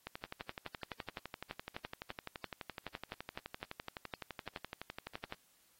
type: click train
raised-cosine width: 0.3 ms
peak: -25 dBFS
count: 63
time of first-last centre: 0.07-5.324 s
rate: 11.8 Hz
effects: white hiss -70 dBFS RMS until 5.79 s + AAC 48 kbps